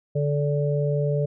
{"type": "harmonic tone", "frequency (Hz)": 145.3, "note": "D3", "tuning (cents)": -18, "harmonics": [1, 3, 4], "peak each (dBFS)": [-22, -27, -28], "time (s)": [0.15, 1.26], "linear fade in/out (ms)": 10, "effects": []}